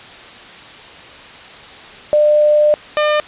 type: tone pair in turn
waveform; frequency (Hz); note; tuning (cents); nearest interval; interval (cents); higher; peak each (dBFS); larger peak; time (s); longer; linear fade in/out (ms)
sine / sawtooth; 599 / 601.6; D5 / D5; +34 / +42; unison; 8; second; -8; neither; 2.13-2.74 / 2.97-3.2; first; 0
effects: white hiss -36 dBFS RMS until 3.27 s + resampled to 8000 Hz